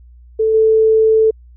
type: tone with level steps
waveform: sine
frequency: 440.4 Hz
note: A4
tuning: 2 cents sharp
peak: -11 / -8 dBFS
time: 0.39-1.31 s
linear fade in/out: 10 ms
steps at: 0.54 s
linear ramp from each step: 5 ms
effects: added 60 Hz sine -39 dBFS peak until 1.56 s